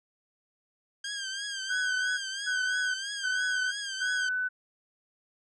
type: tone with vibrato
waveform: 15% pulse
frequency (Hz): 1600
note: G6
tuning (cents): +35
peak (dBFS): -27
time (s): 1.04-4.29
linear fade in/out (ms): 5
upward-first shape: triangle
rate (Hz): 3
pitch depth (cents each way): 79
type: tone bursts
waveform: sine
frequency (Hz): 1500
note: F#6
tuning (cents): +23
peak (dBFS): -27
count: 4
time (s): 1.69-4.49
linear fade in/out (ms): 20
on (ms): 490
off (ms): 280
effects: resampled to 24000 Hz